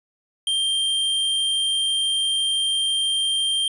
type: tone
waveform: square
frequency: 3173 Hz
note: G7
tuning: 20 cents sharp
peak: -20 dBFS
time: 0.47-3.68 s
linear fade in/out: 2 ms
effects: resampled to 24000 Hz